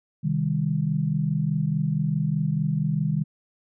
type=chord; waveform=sine; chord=C minor; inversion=none; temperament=equal with one note detuned; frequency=130.81 / 155.56 / 199.08 Hz; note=C3 / Eb3 / G3; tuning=0 / 0 / +27 cents; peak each=-29 / -23 / -28 dBFS; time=0.23-3.24 s; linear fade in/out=20 ms; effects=none